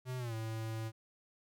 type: tone with pitch glide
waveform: square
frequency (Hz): 127.4 to 111.55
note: C3 to A2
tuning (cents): -46 to +24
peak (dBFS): -38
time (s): 0.05-0.92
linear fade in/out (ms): 50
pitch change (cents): -230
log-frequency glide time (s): 0.18-0.34
effects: none